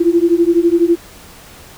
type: beating tone pair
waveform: sine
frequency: 335.1 / 347.1 Hz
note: E4 / F4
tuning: +29 / -11 cents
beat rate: 12 Hz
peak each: -12 dBFS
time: 0-0.96 s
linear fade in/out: 10 ms
effects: pink hiss -39 dBFS RMS until 1.77 s